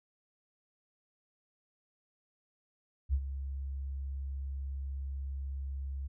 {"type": "tone with ADSR envelope", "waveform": "sine", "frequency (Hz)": 68.2, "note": "C#2", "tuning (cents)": -28, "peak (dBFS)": -24, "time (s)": [3.09, 6.08], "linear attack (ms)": 45, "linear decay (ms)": 61, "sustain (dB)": -11, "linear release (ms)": 16, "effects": []}